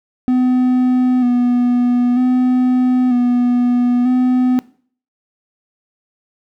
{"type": "tone with vibrato", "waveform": "triangle", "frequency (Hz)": 248.5, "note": "B3", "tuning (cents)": 11, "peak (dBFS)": -9, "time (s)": [0.28, 4.59], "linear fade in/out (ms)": 0, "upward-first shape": "square", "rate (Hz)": 0.53, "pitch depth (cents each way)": 27, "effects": ["noise-tail reverb RT60 0.5 s tail -20 dB re dry"]}